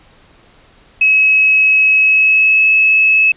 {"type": "tone with pitch glide", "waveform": "sine", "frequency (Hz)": [2566, 2588], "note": ["E7", "E7"], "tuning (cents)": [-47, -32], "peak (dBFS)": -7, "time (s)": [1.01, 3.32], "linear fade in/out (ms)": 5, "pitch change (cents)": 15, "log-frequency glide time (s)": [1.97, 2.65], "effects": ["pink hiss -47 dBFS RMS until 3.36 s", "resampled to 8000 Hz"]}